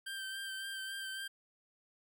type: tone with vibrato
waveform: 25% pulse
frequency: 1568 Hz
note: G6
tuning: in tune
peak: -36 dBFS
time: 0.06-1.28 s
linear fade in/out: 10 ms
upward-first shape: sine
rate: 3.6 Hz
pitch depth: 22 cents each way
effects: none